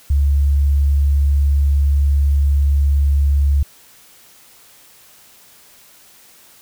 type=tone; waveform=sine; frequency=70.7 Hz; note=C#2; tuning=35 cents sharp; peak=-11 dBFS; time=0.1-3.63 s; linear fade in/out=5 ms; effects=white hiss -47 dBFS RMS until 6.61 s